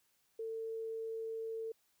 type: tone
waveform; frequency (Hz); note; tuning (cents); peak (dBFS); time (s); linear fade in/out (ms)
sine; 448.7; A4; +34; -38; 0.39-1.72; 5
effects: white hiss -75 dBFS RMS until 2 s